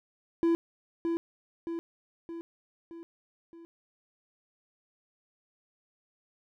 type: tone with echo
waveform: triangle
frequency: 334.8 Hz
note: E4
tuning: 27 cents sharp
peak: -20 dBFS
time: 0.43-0.55 s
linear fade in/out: 0 ms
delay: 620 ms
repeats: 5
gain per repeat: -5 dB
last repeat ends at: 3.65 s
effects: none